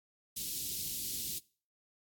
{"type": "band-stop noise", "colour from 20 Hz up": "white", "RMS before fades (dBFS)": -38, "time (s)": [0.36, 1.39], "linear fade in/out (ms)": 10, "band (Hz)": [330, 3300], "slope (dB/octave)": 24, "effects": ["noise-tail reverb RT60 0.4 s tail -22 dB re dry", "AAC 64 kbps"]}